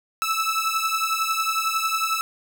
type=beating tone pair; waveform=sawtooth; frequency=1306 / 1317 Hz; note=E6 / E6; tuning=-17 / -2 cents; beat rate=11 Hz; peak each=-21 dBFS; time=0.22-2.21 s; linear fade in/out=0 ms; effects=none